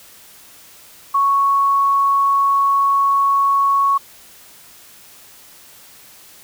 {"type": "tone", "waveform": "sine", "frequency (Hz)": 1109, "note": "C#6", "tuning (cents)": 0, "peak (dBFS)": -12, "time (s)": [1.14, 3.98], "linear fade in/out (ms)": 10, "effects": ["white hiss -44 dBFS RMS until 6.43 s"]}